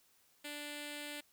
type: tone with notch filter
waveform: 5% pulse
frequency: 293.7 Hz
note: D4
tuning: in tune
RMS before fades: -45 dBFS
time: 0.44-1.21 s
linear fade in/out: 10 ms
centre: 1100 Hz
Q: 1.2
effects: white hiss -70 dBFS RMS until 1.32 s